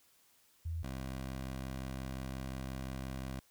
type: tone pair in turn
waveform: sine / 15% pulse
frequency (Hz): 82.41 / 65.7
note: E2 / C2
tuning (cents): 0 / +8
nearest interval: major third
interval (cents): 392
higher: first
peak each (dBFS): -35 / -33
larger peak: second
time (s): 0.65-0.83 / 0.83-3.4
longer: second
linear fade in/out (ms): 10
effects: white hiss -68 dBFS RMS until 3.5 s